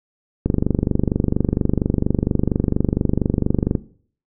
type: click train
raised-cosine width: 3 ms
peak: -4 dBFS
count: 81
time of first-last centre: 0.46-3.752 s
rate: 24.3 Hz
effects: noise-tail reverb RT60 0.5 s tail -17 dB re dry